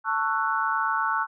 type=chord; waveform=sine; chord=F# minor seventh; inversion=first; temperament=just; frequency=888 / 1110 / 1332 / 1480 Hz; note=A5 / C#6 / E6 / F#6; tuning=+16 / +2 / +18 / 0 cents; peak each=-28 dBFS; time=0.04-1.27 s; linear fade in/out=50 ms; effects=none